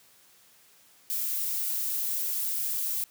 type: noise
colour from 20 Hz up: violet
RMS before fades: -30 dBFS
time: 1.1-3.04 s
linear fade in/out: 0 ms
effects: white hiss -59 dBFS RMS until 3.1 s + high-pass 80 Hz 12 dB/octave